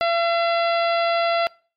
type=harmonic tone; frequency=678 Hz; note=E5; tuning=49 cents sharp; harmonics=1 / 2 / 3 / 4 / 5 / 6 / 7; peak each=-19 / -25 / -29 / -31 / -33 / -35 / -36 dBFS; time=0.01-1.47 s; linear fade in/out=0 ms; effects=noise-tail reverb RT60 0.4 s tail -24 dB re dry + MP3 96 kbps